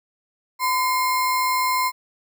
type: tone with sample-and-hold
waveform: sine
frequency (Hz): 1016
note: B5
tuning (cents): +49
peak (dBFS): -18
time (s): 0.59-1.92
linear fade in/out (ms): 50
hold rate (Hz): 3150
effects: none